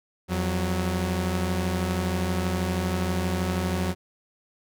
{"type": "tone pair together", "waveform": "sawtooth", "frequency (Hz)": [86.21, 185], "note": ["F2", "F#3"], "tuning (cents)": [-22, 0], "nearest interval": "octave + minor second", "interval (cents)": 1322, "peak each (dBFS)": -23, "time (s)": [0.28, 3.95], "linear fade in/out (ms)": 50, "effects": []}